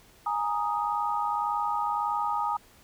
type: chord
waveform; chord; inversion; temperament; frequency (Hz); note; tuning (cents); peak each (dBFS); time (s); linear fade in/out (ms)
sine; Ab suspended second; none; equal; 830.6 / 932.3 / 1244.5; Ab5 / Bb5 / Eb6; 0 / 0 / 0; -30; 0.26-2.57; 5
effects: pink hiss -57 dBFS RMS until 2.83 s